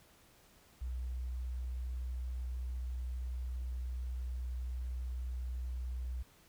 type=tone; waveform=sine; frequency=62.2 Hz; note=B1; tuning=13 cents sharp; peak=-36 dBFS; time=0.81-6.23 s; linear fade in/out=10 ms; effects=pink hiss -64 dBFS RMS until 6.48 s